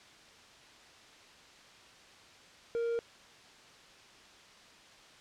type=tone with hard clipping; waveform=triangle; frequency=466.2 Hz; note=A#4; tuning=in tune; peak=-31 dBFS; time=2.75-2.99 s; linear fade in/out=0 ms; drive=6 dB; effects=white hiss -56 dBFS RMS until 5.2 s + low-pass 5000 Hz 12 dB/octave